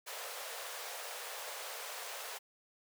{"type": "high-pass noise", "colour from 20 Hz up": "pink", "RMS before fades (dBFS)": -44, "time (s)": [0.06, 2.39], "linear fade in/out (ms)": 20, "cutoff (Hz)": 470, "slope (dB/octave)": 48, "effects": []}